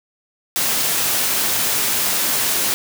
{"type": "high-pass noise", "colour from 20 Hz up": "white", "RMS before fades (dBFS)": -19, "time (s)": [0.56, 2.74], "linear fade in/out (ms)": 0, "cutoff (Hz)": 100, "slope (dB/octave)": 12, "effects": []}